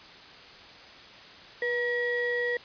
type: ring-modulated tone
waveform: triangle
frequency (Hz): 715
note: F5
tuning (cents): +41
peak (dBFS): -21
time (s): 1.62-2.57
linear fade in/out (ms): 2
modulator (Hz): 1200
effects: white hiss -48 dBFS RMS until 2.64 s + resampled to 11025 Hz